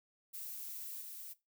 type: noise with level steps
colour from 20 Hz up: violet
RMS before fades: -45 / -48 dBFS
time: 0.33-1.34 s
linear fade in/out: 20 ms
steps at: 1.01 s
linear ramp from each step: 5 ms
effects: noise-tail reverb RT60 0.2 s tail -17 dB re dry